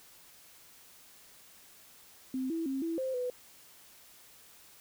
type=tone with pitch steps; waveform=sine; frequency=260.2 / 328.4 / 268.6 / 330.4 / 523 / 497.2 Hz; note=C4 / E4 / C4 / E4 / C5 / B4; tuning=-9 / -6 / +46 / +4 / -1 / +12 cents; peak=-31 dBFS; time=2.34-3.3 s; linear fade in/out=2 ms; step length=160 ms; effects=white hiss -57 dBFS RMS until 4.8 s